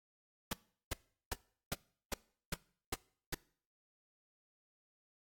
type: noise bursts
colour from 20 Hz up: pink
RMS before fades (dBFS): -36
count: 8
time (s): 0.51-3.346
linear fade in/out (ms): 5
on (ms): 22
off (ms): 380
effects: noise-tail reverb RT60 0.5 s tail -22 dB re dry + AAC 64 kbps